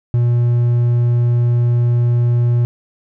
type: tone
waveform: triangle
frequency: 120 Hz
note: B2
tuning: 49 cents flat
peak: -9 dBFS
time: 0.14-2.65 s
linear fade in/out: 0 ms
effects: none